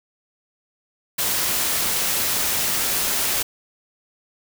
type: noise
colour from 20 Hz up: white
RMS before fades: -22 dBFS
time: 1.18-3.43 s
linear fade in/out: 10 ms
effects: none